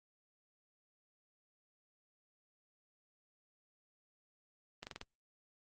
slowing click train, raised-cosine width 0.2 ms, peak -26 dBFS, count 5, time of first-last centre 4.83-5.014 s, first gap 39 ms, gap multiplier 1.11, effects Opus 32 kbps

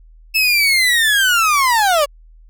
30% pulse linear sweep, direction down, 2631 to 552 Hz, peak -9 dBFS, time 0.34-2.06 s, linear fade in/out 20 ms, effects added 40 Hz sine -41 dBFS peak until 2.49 s

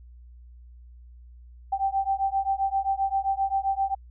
sine beating tone pair, 777 / 784.6 Hz, G5 / G5, -16 / +1 cents, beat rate 7.6 Hz, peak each -26 dBFS, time 1.72-3.95 s, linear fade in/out 10 ms, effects added 60 Hz sine -45 dBFS peak until 4.1 s

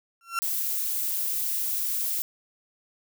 35% pulse tone with exponential growth, 1362 Hz, F6, 44 cents flat, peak -20 dBFS, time 0.21-0.39 s, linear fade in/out 1 ms, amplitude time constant 38 ms
violet noise, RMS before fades -28 dBFS, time 0.42-2.22 s, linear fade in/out 0 ms
effects none

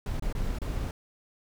brown noise with dropouts, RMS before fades -30 dBFS, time 0.06-0.91 s, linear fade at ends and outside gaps 2 ms, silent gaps 0.197-0.223 / 0.327-0.35 / 0.586-0.617 s, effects none

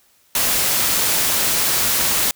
white noise, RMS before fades -18 dBFS, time 0.35-2.31 s, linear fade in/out 2 ms, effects white hiss -57 dBFS RMS until 2.35 s

